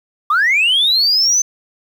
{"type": "linear sweep", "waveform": "sine", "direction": "up", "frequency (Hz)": [1141, 6220], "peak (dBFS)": -9, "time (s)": [0.3, 1.42], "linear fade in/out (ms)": 5, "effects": ["tanh soft clip ceiling -8 dBFS", "7-bit"]}